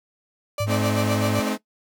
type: tone with tremolo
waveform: 35% pulse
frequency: 586 Hz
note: D5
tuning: 4 cents flat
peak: -21 dBFS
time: 0.58-1.49 s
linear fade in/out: 2 ms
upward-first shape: sine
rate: 7.8 Hz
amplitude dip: 95%
type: tone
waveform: sine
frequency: 104.5 Hz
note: G#2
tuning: 11 cents sharp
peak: -24 dBFS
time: 0.6-1.4 s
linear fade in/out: 5 ms
type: chord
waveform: sawtooth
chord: A diminished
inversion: none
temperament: equal with one note detuned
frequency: 215 / 261.6 / 311.1 Hz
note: A3 / C4 / Eb4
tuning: -40 / 0 / 0 cents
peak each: -21 / -23 / -27 dBFS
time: 0.66-1.58 s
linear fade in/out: 50 ms
effects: noise-tail reverb RT60 0.1 s tail -18 dB re dry